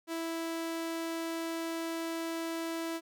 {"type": "tone", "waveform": "sawtooth", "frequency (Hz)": 329.6, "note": "E4", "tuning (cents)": 0, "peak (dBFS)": -30, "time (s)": [0.07, 3.01], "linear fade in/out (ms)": 50, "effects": []}